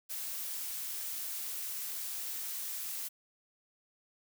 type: noise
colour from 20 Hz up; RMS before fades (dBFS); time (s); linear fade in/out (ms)
blue; -39; 0.09-3.09; 20
effects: none